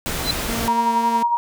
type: noise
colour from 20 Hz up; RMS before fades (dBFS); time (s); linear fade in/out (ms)
pink; -25; 0.06-0.68; 0
type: tone with exponential growth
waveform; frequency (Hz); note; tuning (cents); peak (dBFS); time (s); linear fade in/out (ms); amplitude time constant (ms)
sine; 4054; B7; +45; -14; 0.19-0.31; 5; 24
type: tone with vibrato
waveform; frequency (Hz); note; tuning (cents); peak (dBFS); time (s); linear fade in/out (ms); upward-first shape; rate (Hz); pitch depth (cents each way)
sawtooth; 229.5; A#3; -27; -20; 0.48-1.23; 5; sine; 3.8; 8
type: tone with tremolo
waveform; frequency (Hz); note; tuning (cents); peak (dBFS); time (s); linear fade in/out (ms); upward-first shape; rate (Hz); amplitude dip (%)
sine; 946; A#5; +25; -14; 0.68-1.37; 0; sine; 11; 55
effects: none